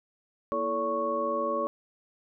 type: tone cluster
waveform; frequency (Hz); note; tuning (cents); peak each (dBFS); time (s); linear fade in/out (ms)
sine; 236.9 / 330.5 / 437.6 / 568 / 1106; A#3 / E4 / A4 / C#5 / C#6; +28 / +5 / -9 / +42 / -4; -38 / -37 / -35 / -30 / -30; 0.52-1.67; 0
effects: none